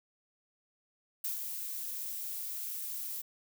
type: noise with ADSR envelope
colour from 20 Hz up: violet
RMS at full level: -34 dBFS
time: 1.24-3.22 s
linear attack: 5 ms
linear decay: 130 ms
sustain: -5 dB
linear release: 11 ms
effects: none